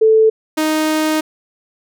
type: tone pair in turn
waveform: sine / sawtooth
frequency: 440 / 311.1 Hz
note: A4 / D#4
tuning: 0 / 0 cents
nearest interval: tritone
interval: 600 cents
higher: first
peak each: -7 / -10 dBFS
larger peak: first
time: 0.01-0.3 / 0.57-1.21 s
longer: second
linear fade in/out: 10 ms
effects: none